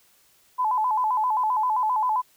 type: tone with vibrato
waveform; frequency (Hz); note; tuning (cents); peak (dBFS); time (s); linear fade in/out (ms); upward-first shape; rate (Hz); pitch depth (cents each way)
sine; 932.3; A#5; 0; -20; 0.58-2.22; 20; square; 7.6; 130
effects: white hiss -60 dBFS RMS until 2.36 s